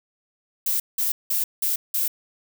violet noise bursts, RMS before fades -23 dBFS, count 5, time 0.66-2.08 s, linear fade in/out 5 ms, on 140 ms, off 180 ms, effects none

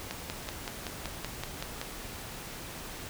click train, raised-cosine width 0.2 ms, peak -17 dBFS, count 10, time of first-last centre 0.11-1.815 s, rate 5.28 Hz, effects pink hiss -42 dBFS RMS until 3.09 s

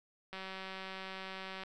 click train, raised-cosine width 0.3 ms, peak -28 dBFS, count 249, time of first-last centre 0.33-1.635 s, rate 190 Hz, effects none

